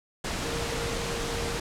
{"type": "tone in noise", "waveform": "sine", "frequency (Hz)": 466.2, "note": "A#4", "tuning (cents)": 0, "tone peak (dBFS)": -35, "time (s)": [0.45, 1.58], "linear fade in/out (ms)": 5, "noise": "pink", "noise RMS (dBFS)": -31, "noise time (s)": [0.24, 1.6], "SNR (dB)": -7, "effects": ["low-pass 8000 Hz 12 dB/octave"]}